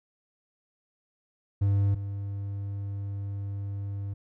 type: tone pair in turn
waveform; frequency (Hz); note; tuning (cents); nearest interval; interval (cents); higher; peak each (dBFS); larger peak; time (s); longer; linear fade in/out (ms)
triangle; 99.8 / 99.8; G2 / G2; +32 / +32; unison; 0; neither; -19 / -29; first; 1.61-1.95 / 1.95-4.14; second; 10
effects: none